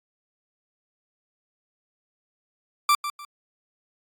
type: tone with echo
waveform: 40% pulse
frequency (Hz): 1174.7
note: D6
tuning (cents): 0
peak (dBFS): -15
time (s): 2.89-2.95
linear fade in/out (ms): 2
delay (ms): 150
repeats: 2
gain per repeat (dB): -11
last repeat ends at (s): 3.25
effects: AAC 48 kbps